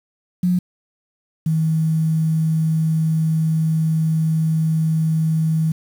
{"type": "tone pair in turn", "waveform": "sine", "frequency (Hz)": [179, 159.47], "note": ["F3", "D#3"], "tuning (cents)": [43, 43], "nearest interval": "major second", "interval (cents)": 200, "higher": "first", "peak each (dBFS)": [-14, -15], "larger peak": "first", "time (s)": [[0.43, 0.59], [1.46, 5.72]], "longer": "second", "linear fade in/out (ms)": 5, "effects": ["7-bit"]}